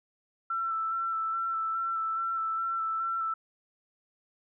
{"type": "tone with vibrato", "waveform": "sine", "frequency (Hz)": 1335, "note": "E6", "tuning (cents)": 22, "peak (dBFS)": -28, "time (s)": [0.5, 3.34], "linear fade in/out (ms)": 5, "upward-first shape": "square", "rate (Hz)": 2.4, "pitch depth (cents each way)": 16, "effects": []}